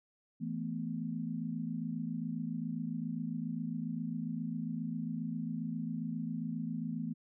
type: chord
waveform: sine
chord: E suspended fourth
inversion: none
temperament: just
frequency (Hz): 164.81 / 219.8 / 247.2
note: E3 / A3 / B3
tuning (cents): 0 / -2 / +2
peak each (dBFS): -39 / -39 / -39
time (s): 0.4-7.14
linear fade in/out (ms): 20
effects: none